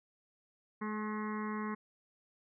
harmonic tone with a mistuned harmonic, 212.9 Hz, G#3, 43 cents sharp, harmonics 1 / 2 / 4 / 5 / 6 / 7 / 8 / 9 / 10, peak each -37 / -44 / -50 / -42 / -51 / -52 / -53 / -49 / -54 dBFS, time 0.81-1.75 s, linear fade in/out 10 ms, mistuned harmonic 5, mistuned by +16 cents, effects none

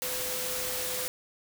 sine tone in noise, 505 Hz, B4, 39 cents sharp, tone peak -39 dBFS, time 0.02-1.08 s, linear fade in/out 0 ms, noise white, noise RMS -33 dBFS, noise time 0.02-1.08 s, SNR -9 dB, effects none

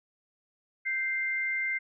sine tone pair together, 1560.7 / 2093 Hz, G6 / C7, -8 / 0 cents, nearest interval perfect fourth, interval 508 cents, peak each -36 / -28 dBFS, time 0.85-1.79 s, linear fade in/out 20 ms, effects none

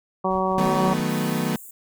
harmonic tone, 188.4 Hz, F#3, 32 cents sharp, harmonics 1 / 2 / 3 / 4 / 5 / 6, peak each -27 / -27 / -27 / -27 / -27 / -27 dBFS, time 0.24-0.94 s, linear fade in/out 10 ms
brown noise with tremolo, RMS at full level -42 dBFS, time 0.3-1.01 s, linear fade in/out 5 ms, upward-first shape triangle, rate 5.6 Hz, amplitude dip 65%
35% pulse chord, B dominant seventh, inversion first, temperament equal, 155.56 / 185 / 220 / 246.9 Hz, D#3 / F#3 / A3 / B3, 0 / 0 / 0 / 0 cents, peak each -26 dBFS, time 0.58-1.56 s, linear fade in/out 2 ms
white high-pass noise, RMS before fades -42 dBFS, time 1.09-1.71 s, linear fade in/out 5 ms, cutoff 6900 Hz, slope 96 dB/octave
effects none

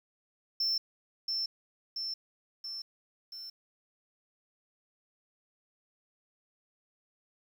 sine tone with echo, 5350 Hz, E8, 25 cents sharp, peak -25 dBFS, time 0.6-0.78 s, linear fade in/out 5 ms, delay 680 ms, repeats 4, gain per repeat -4 dB, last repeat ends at 3.5 s, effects tanh soft clip ceiling -26 dBFS + 10-bit

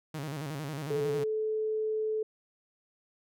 sawtooth tone with vibrato, 146.83 Hz, D3, in tune, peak -31 dBFS, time 0.14-1.24 s, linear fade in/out 5 ms, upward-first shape square, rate 11 Hz, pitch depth 110 cents each way
sine tone, 434.2 Hz, A4, 23 cents flat, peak -28 dBFS, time 0.9-2.23 s, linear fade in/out 5 ms
effects none

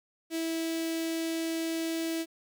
sawtooth tone with notch filter, 327.2 Hz, E4, 13 cents flat, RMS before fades -32 dBFS, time 0.3-2.26 s, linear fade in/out 50 ms, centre 1100 Hz, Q 0.7, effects 11-bit

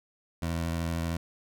20% pulse tone with vibrato, 83.3 Hz, E2, 19 cents sharp, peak -24 dBFS, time 0.42-1.17 s, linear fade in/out 5 ms, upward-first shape square, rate 13 Hz, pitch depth 17 cents each way, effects none

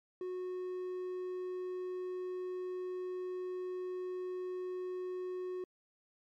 triangle tone, 366 Hz, F#4, 19 cents flat, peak -35 dBFS, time 0.21-5.64 s, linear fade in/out 2 ms, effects MP3 64 kbps

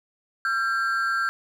triangle ring-modulated tone, 1477 Hz, F#6, 3 cents flat, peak -17 dBFS, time 0.45-1.29 s, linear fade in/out 0 ms, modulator 114 Hz, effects none

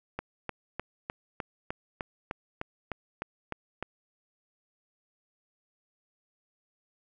click train, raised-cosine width 0.5 ms, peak -18 dBFS, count 13, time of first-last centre 0.19-3.826 s, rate 3.3 Hz, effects none

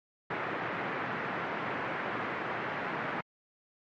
white band-pass noise, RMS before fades -35 dBFS, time 0.3-3.21 s, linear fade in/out 5 ms, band 120 to 1900 Hz, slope 24 dB/octave, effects MP3 48 kbps

